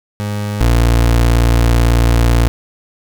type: tone pair in turn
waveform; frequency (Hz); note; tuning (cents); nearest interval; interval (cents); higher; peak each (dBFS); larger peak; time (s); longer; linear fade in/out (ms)
30% pulse; 103.6 / 58.14; G#2 / A#1; -4 / -4; minor seventh; 1000; first; -15 / -6; second; 0.2-0.61 / 0.61-2.48; second; 0
effects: none

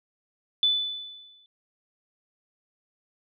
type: tone with exponential decay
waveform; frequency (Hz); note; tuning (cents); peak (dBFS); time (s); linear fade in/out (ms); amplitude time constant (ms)
sine; 3492; A7; -14; -17; 0.63-1.46; 1; 180
effects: none

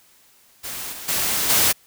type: noise with level steps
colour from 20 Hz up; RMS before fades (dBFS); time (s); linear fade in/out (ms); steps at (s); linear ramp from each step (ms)
white; -31 / -35 / -22 / -17; 0.63-1.73; 20; 0.92 / 1.08 / 1.49; 10
effects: white hiss -55 dBFS RMS until 1.86 s

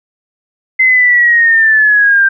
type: linear sweep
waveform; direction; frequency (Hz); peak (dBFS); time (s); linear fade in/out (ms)
sine; down; 2066 to 1571; -5; 0.79-2.29; 10
effects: none

